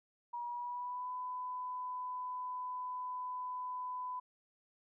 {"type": "tone with pitch glide", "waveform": "sine", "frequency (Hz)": [958, 1001.6], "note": ["A#5", "B5"], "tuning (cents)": [47, 24], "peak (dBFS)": -38, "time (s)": [0.33, 4.2], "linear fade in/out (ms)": 10, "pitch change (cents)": 77, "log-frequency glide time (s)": [0.44, 1.1], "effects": []}